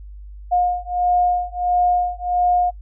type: beating tone pair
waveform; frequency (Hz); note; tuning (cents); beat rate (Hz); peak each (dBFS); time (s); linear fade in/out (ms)
sine; 714 / 715.5; F5 / F5; +38 / +42; 1.5; -19; 0.51-2.71; 20
effects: noise-tail reverb RT60 0.1 s tail -26 dB re dry + added 50 Hz sine -34 dBFS peak until 2.81 s